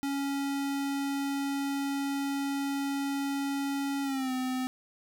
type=tone with pitch glide; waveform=square; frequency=278.2 to 256.6 Hz; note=C#4 to C4; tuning=+6 to -34 cents; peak=-30 dBFS; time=0.03-4.67 s; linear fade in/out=0 ms; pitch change=-140 cents; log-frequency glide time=4.03-4.32 s; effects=none